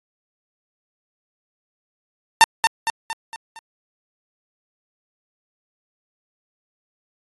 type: tone with echo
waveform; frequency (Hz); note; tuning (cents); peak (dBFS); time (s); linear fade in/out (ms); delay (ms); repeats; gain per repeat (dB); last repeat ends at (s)
sawtooth; 904; A5; +47; -3; 2.41-2.44; 0; 230; 5; -6; 3.59
effects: AAC 32 kbps